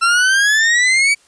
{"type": "exponential sweep", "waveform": "40% pulse", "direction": "up", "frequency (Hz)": [1346, 2300], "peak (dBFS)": -10, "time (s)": [0.01, 1.15], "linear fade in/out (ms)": 20, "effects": ["white hiss -52 dBFS RMS until 1.27 s", "resampled to 22050 Hz"]}